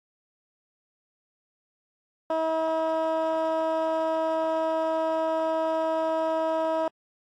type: tone with band-pass filter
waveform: 15% pulse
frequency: 321.2 Hz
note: E4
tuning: 45 cents flat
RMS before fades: -26 dBFS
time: 2.3-6.88 s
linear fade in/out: 2 ms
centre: 670 Hz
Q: 1.7
effects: AAC 64 kbps